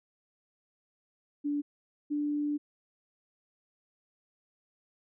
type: tone pair in turn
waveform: sine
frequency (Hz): 290.4 / 293.9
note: D4 / D4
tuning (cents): -19 / +1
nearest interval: unison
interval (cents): 20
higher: second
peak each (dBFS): -28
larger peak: neither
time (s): 1.44-1.62 / 2.1-2.58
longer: second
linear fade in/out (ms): 20
effects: none